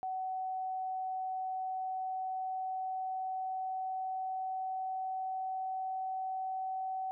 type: tone with pitch glide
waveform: sine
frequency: 752 to 757.2 Hz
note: F#5 to F#5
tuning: +28 to +40 cents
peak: -34 dBFS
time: 0.03-7.11 s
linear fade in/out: 0 ms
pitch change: +12 cents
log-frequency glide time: 1.3-6.96 s
effects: none